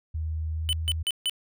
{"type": "tone with pitch glide", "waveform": "sine", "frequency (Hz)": [79.1, 80.53], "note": ["D#2", "E2"], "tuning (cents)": [29, -40], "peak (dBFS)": -27, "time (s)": [0.14, 1.03], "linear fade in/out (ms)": 10, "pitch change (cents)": 31, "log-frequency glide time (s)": [0.53, 0.7]}
{"type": "tone bursts", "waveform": "square", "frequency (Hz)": 3003, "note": "F#7", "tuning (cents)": 25, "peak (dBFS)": -24, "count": 4, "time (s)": [0.69, 1.296], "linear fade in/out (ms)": 0, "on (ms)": 39, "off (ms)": 150}
{"effects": []}